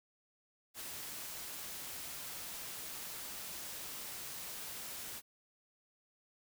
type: noise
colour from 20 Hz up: white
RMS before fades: -45 dBFS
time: 0.74-5.22 s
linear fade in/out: 50 ms
effects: none